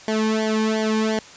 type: tone with flanger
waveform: sawtooth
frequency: 218.3 Hz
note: A3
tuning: 13 cents flat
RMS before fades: -21 dBFS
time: 0.08-1.19 s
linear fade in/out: 0 ms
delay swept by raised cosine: 0.76 to 1.5 ms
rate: 2.8 Hz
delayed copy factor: -0.95
effects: white hiss -43 dBFS RMS until 1.36 s + resampled to 16000 Hz